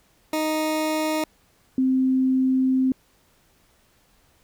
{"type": "tone pair in turn", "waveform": ["20% pulse", "sine"], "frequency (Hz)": [311.1, 260.7], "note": ["D#4", "C4"], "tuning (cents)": [0, -6], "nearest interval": "minor third", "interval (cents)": 306, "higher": "first", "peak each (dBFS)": -17, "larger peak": "neither", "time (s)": [[0.33, 1.24], [1.78, 2.92]], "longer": "second", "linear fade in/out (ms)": 2, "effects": ["pink hiss -61 dBFS RMS until 4.43 s"]}